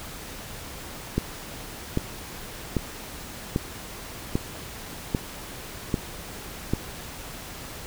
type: click train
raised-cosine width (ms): 3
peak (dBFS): -9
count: 8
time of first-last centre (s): 1.18-6.736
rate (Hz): 1.26
effects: pink hiss -39 dBFS RMS until 7.86 s